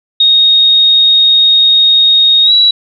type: tone with pitch glide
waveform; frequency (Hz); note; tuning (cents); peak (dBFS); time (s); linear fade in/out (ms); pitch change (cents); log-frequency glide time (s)
sine; 3729 to 3910; A#7 to B7; 0 to -18; -4; 0.2-2.71; 5; +82; 2.44-2.52
effects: none